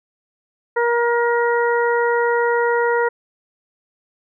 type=harmonic tone; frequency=473.5 Hz; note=A#4; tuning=27 cents sharp; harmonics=1 / 2 / 3 / 4; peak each=-17 / -21 / -24 / -25 dBFS; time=0.76-3.09 s; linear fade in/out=10 ms; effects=none